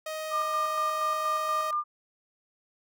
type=tone; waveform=sawtooth; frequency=626 Hz; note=D#5; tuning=10 cents sharp; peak=-29 dBFS; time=0.06-1.71 s; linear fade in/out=5 ms
type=tone with tremolo; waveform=sine; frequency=1200 Hz; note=D6; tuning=37 cents sharp; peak=-25 dBFS; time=0.3-1.84 s; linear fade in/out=50 ms; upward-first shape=square; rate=4.2 Hz; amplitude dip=35%
effects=none